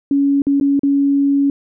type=tone with dropouts; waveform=sine; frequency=280 Hz; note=C#4; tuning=18 cents sharp; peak=-11 dBFS; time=0.11-1.5 s; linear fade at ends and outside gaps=2 ms; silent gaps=0.42-0.468 / 0.6-0.61 / 0.794-0.833 s; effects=none